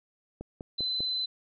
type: click train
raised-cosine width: 2 ms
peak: -25 dBFS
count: 4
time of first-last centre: 0.41-1.005 s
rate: 5.04 Hz
type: tone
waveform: sine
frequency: 4038 Hz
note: B7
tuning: 38 cents sharp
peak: -28 dBFS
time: 0.78-1.26 s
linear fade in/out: 10 ms
effects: none